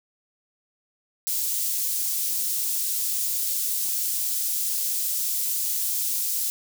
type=high-pass noise; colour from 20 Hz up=white; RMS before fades=-26 dBFS; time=1.27-6.5 s; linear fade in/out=0 ms; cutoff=6100 Hz; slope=12 dB/octave; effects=none